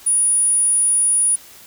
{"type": "tone", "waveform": "sine", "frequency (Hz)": 9700, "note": "D#9", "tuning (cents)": -45, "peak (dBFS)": -13, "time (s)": [0.06, 1.36], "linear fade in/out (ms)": 10, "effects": ["white hiss -43 dBFS RMS until 1.66 s"]}